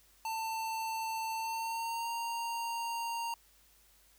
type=tone with pitch glide; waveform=square; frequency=893 to 928.2 Hz; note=A5 to A#5; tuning=+25 to -8 cents; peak=-35 dBFS; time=0.25-3.34 s; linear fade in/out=2 ms; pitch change=+67 cents; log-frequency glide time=1.35-2.1 s; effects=added 50 Hz sine -69 dBFS peak until 4.18 s + white hiss -65 dBFS RMS until 4.18 s